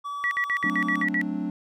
triangle tone, 1146 Hz, D6, 43 cents flat, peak -28 dBFS, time 0.04-1.05 s, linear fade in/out 20 ms
sine tone bursts, 1940 Hz, B6, 31 cents flat, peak -22 dBFS, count 8, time 0.24-1.214 s, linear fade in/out 0 ms, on 71 ms, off 58 ms
triangle chord, D dominant seventh, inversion first, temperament equal, 185 / 220 / 261.6 / 293.7 Hz, F#3 / A3 / C4 / D4, 0 / 0 / 0 / 0 cents, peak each -30 / -31 / -32 / -28 dBFS, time 0.64-1.5 s, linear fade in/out 2 ms
effects none

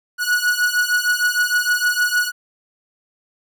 45% pulse beating tone pair, 1460 / 1466.5 Hz, F#6 / F#6, -24 / -16 cents, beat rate 6.5 Hz, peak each -19 dBFS, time 0.18-2.32 s, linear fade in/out 50 ms, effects none

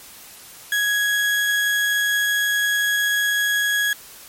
35% pulse tone, 1664 Hz, G#6, 3 cents sharp, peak -16 dBFS, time 0.72-3.93 s, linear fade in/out 2 ms, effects white hiss -42 dBFS RMS until 4.28 s + MP3 64 kbps

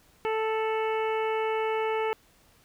harmonic tone with a mistuned harmonic, 440 Hz, A4, in tune, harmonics 1 / 2 / 3 / 4 / 5 / 6 / 7, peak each -27 / -31 / -37 / -42 / -38 / -42 / -46 dBFS, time 0.25-2.13 s, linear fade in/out 0 ms, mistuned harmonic 7, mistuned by -63 cents, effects pink hiss -61 dBFS RMS until 2.64 s

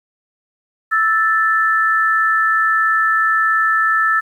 sine tone pair together, 1318.5 / 1760 Hz, E6 / A6, 0 / 0 cents, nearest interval perfect fourth, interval 500 cents, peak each -15 dBFS, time 0.91-4.21 s, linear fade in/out 20 ms, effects 8-bit

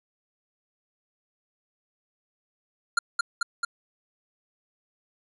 square tone with echo, 1396.9 Hz, F6, in tune, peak -19 dBFS, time 2.97-2.99 s, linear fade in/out 5 ms, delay 220 ms, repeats 3, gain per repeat -2 dB, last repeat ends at 3.65 s, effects resampled to 24000 Hz

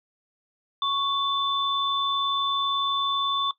sine tone pair together, 1108 / 3522 Hz, C#6 / A7, -1 / +1 cents, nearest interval octave + minor sixth, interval 2002 cents, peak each -25 dBFS, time 0.82-3.51 s, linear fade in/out 2 ms, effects noise-tail reverb RT60 0.1 s tail -18 dB re dry

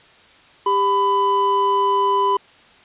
triangle tone pair together, 397.1 / 1000 Hz, G4 / B5, +22 / +21 cents, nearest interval octave + major third, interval 1599 cents, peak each -19 / -14 dBFS, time 0.66-2.37 s, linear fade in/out 5 ms, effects white hiss -49 dBFS RMS until 2.84 s + resampled to 8000 Hz

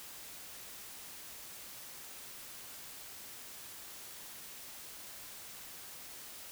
silence, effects white hiss -49 dBFS RMS until 6.51 s

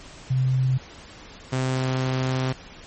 sine / sawtooth tone pair in turn, 130 / 130 Hz, C3 / C3, -11 / -11 cents, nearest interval unison, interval 0 cents, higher neither, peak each -18 dBFS, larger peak neither, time 0.3-0.78 / 1.52-2.53 s, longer second, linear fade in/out 10 ms, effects pink hiss -44 dBFS RMS until 2.86 s + MP3 32 kbps

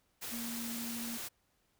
sine tone in noise, 233.1 Hz, A#3, in tune, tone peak -40 dBFS, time 0.31-1.18 s, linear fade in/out 20 ms, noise white, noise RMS -42 dBFS, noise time 0.21-1.29 s, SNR -1 dB, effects pink hiss -75 dBFS RMS until 1.79 s

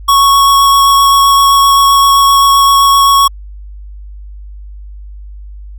square tone with vibrato, 1108.7 Hz, C#6, in tune, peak -5 dBFS, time 0.08-3.28 s, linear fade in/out 10 ms, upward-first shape sine, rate 7.7 Hz, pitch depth 9 cents each way, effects added 50 Hz sine -26 dBFS peak until 5.78 s

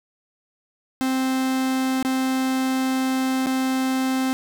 45% pulse tone with dropouts, 261.6 Hz, C4, in tune, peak -20 dBFS, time 1.01-4.33 s, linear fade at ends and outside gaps 0 ms, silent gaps 2.027-2.049 / 3.461-3.469 s, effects none

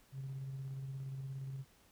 sine tone with tremolo, 134.7 Hz, C#3, 49 cents flat, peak -38 dBFS, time 0.12-1.65 s, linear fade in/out 50 ms, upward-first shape square, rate 17 Hz, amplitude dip 30%, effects tanh soft clip ceiling -37 dBFS + pink hiss -67 dBFS RMS until 1.91 s

